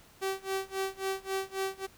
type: tone with tremolo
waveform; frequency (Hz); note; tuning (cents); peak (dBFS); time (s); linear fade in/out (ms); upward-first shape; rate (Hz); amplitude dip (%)
sawtooth; 385.2; G4; -30; -25; 0.21-1.87; 20; sine; 3.7; 95
effects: pink hiss -58 dBFS RMS until 1.97 s